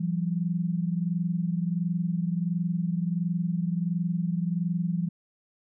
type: tone pair together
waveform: sine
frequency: 169.17 / 190.6 Hz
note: E3 / G3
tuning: +45 / -48 cents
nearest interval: major second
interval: 207 cents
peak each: -26 / -30 dBFS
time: 0-5.09 s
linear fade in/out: 10 ms
effects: none